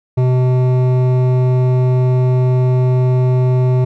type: tone with hard clipping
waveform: sine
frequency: 127 Hz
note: B2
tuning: 49 cents sharp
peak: -12 dBFS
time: 0.17-3.85 s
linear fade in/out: 10 ms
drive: 12 dB
effects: none